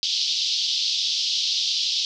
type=band-pass noise; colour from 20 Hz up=white; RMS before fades=-24 dBFS; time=0.03-2.05 s; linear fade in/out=0 ms; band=3100 to 5300 Hz; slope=48 dB/octave; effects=none